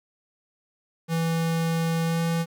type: tone with pitch glide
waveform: square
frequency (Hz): 164.81 to 166.44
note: E3 to E3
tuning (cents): 0 to +17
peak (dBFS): -23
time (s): 1.08-2.46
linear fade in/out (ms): 50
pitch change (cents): +17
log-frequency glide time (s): 2.05-2.21
effects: 9-bit